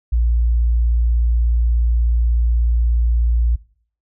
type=tone; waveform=sine; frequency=58.27 Hz; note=A#1; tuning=in tune; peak=-12 dBFS; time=0.12-3.56 s; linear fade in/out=10 ms; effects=noise-tail reverb RT60 0.5 s tail -21 dB re dry + tanh soft clip ceiling -8 dBFS